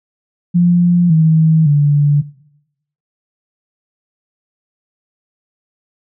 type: tone with pitch steps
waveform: sine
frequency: 174.9 / 159.46 / 145.38 Hz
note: F3 / D#3 / D3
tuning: +3 / +43 / -17 cents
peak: -7 dBFS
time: 0.54-2.22 s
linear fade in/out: 20 ms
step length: 560 ms
effects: noise-tail reverb RT60 0.8 s tail -19 dB re dry